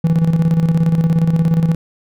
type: tone with tremolo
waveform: triangle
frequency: 164.2 Hz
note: E3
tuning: 6 cents flat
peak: -7 dBFS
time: 0.04-1.75 s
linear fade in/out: 5 ms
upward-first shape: square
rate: 17 Hz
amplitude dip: 55%
effects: none